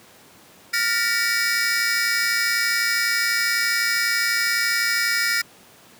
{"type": "tone cluster", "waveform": "45% pulse", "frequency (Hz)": [1407, 1815, 1927, 2279, 5060], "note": ["F6", "A#6", "B6", "C#7", "D#8"], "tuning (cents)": [12, -47, -43, 47, 28], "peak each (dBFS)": -26, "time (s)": [0.73, 5.42], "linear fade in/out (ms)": 10, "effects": ["pink hiss -49 dBFS RMS until 5.99 s", "high-pass 150 Hz 12 dB/octave"]}